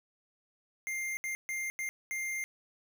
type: tone bursts at uneven times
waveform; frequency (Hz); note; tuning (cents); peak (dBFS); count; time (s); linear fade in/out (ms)
square; 2105; C7; +10; -34; 5; 0.87-1.17 / 1.24-1.35 / 1.49-1.7 / 1.79-1.89 / 2.11-2.44; 0
effects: none